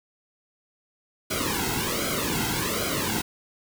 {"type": "noise with flanger", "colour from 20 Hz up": "pink", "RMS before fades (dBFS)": -27, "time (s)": [1.3, 3.22], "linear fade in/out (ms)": 10, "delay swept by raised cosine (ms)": [1.1, 1.73], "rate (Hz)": 1.3, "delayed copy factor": -0.95, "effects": []}